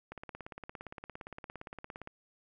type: click train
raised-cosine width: 0.5 ms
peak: -28 dBFS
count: 35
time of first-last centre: 0.12-2.074 s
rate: 17.4 Hz
effects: none